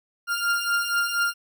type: beating tone pair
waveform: 40% pulse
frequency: 1396.9 / 1401.1 Hz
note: F6 / F6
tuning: 0 / +5 cents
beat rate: 4.2 Hz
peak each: -26 / -23 dBFS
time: 0.27-1.34 s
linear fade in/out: 50 ms
effects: none